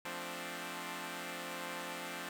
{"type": "chord", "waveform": "5% pulse", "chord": "D minor seventh", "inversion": "first", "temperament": "equal", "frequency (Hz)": [174.61, 220, 261.6, 293.7], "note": ["F3", "A3", "C4", "D4"], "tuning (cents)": [0, 0, 0, 0], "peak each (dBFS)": [-34, -38, -34, -35], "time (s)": [0.05, 2.29], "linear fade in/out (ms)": 2, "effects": []}